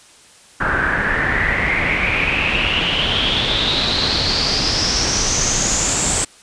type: noise with low-pass filter sweep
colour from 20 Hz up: pink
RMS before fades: -18 dBFS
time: 0.6-6.25 s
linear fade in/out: 10 ms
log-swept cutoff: 1500 to 8000 Hz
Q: 7.7
effects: white hiss -46 dBFS RMS until 6.42 s + resampled to 22050 Hz